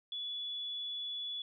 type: tone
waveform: sine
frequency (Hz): 3422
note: A7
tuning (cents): -49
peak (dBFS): -37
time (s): 0.12-1.42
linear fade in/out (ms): 2
effects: none